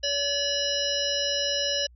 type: harmonic tone with a mistuned harmonic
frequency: 570 Hz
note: C#5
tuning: 48 cents sharp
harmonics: 1 / 3 / 5 / 7 / 9 / 10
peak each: -30 / -35 / -29 / -34 / -30 / -34 dBFS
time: 0.03-1.87 s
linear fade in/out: 10 ms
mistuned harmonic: 5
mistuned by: +51 cents
effects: added 60 Hz sine -50 dBFS peak until 1.95 s